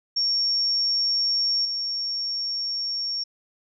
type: tone with level steps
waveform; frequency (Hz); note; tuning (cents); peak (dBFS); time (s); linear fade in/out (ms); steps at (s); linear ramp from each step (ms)
sine; 5510; F8; -24; -20 / -25; 0.16-3.24; 10; 1.65; 2
effects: none